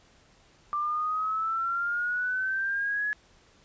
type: exponential sweep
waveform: sine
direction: up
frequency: 1178 to 1700 Hz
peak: -26 dBFS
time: 0.73-3.13 s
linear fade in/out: 0 ms
effects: pink hiss -60 dBFS RMS until 3.64 s + resampled to 16000 Hz